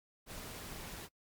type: noise with amplitude modulation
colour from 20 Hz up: pink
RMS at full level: -45 dBFS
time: 0.26-1.09 s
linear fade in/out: 50 ms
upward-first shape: sine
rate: 160 Hz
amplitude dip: 25%
effects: noise-tail reverb RT60 0.1 s tail -25 dB re dry + MP3 96 kbps